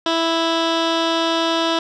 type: tone with low-pass filter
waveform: 15% pulse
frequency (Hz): 329.6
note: E4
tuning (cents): 0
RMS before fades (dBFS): -19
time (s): 0.06-1.79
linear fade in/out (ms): 2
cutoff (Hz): 4100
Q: 2.7
effects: none